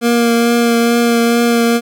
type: tone with vibrato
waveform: 25% pulse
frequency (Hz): 234.8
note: A#3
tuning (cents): +13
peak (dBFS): -6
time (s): 0.01-1.81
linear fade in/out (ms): 50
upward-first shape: triangle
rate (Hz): 2.3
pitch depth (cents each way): 16
effects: none